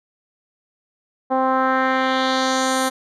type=tone with low-pass filter sweep; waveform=10% pulse; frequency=261.6 Hz; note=C4; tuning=in tune; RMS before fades=-19 dBFS; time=1.3-2.9 s; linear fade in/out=20 ms; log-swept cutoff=790 to 11000 Hz; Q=1.7; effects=none